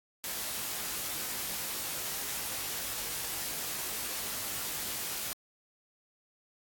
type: noise with comb filter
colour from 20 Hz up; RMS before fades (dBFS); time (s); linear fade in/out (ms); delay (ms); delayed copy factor
white; -36; 0.24-5.33; 0; 19; +0.7
effects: AAC 64 kbps